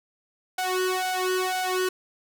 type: tone with flanger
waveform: sawtooth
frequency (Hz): 370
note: F#4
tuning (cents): 0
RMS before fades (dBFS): -26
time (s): 0.58-1.89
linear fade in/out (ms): 5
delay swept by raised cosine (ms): 1.3 to 2.06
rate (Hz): 2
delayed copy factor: +0.95
effects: none